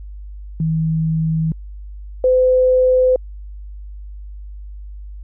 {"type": "tone pair in turn", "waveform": "sine", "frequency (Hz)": [160, 510.3], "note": ["D#3", "C5"], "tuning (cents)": [49, -43], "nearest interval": "octave + minor sixth", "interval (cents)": 2008, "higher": "second", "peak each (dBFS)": [-15, -10], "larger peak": "second", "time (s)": [[0.6, 1.52], [2.24, 3.16]], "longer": "neither", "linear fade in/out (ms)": 2, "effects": ["added 50 Hz sine -30 dBFS peak until 5.23 s"]}